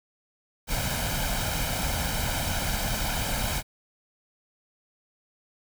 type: noise with comb filter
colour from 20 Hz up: pink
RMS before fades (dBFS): -28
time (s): 0.67-3.63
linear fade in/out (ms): 50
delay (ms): 1.3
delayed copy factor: +0.65
effects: none